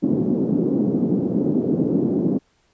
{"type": "band-pass noise", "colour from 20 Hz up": "white", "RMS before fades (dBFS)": -20, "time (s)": [0.02, 2.39], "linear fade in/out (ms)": 20, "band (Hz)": [170, 330], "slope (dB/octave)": 24, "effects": ["pink hiss -63 dBFS RMS until 2.73 s", "resampled to 16000 Hz"]}